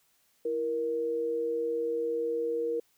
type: tone pair together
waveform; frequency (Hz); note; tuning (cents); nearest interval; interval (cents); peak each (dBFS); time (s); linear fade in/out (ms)
sine; 331.5 / 470.2; E4 / A#4; +10 / +15; tritone; 605; -37 / -28; 0.45-2.8; 5
effects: white hiss -69 dBFS RMS until 2.97 s